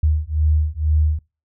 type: beating tone pair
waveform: sine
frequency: 75.8 / 77.9 Hz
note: D#2 / D#2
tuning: -45 / +3 cents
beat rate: 2.1 Hz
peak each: -18 dBFS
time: 0.03-1.19 s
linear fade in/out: 5 ms
effects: noise-tail reverb RT60 0.3 s tail -25 dB re dry